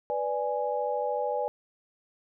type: chord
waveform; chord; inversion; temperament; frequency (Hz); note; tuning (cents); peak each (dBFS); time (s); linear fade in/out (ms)
sine; G# diminished; first; equal; 493.9 / 587.3 / 830.6; B4 / D5 / G#5; 0 / 0 / 0; -31 / -31 / -31; 0.1-1.48; 0
effects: none